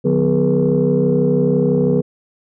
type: tone cluster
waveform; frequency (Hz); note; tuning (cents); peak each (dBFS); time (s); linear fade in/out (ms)
sine; 149.9 / 182.1 / 248.7 / 415.9 / 482.1; D3 / F#3 / B3 / G#4 / B4; +36 / -27 / +12 / +2 / -42; -18; 0.04-2.02; 20
effects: tanh soft clip ceiling -5 dBFS